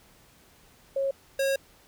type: tone pair in turn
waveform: sine / square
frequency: 546 / 544 Hz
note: C#5 / C#5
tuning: -26 / -33 cents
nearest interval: unison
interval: 7 cents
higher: first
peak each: -24 dBFS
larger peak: neither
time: 0.96-1.11 / 1.39-1.56 s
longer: second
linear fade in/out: 5 ms
effects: pink hiss -58 dBFS RMS until 1.87 s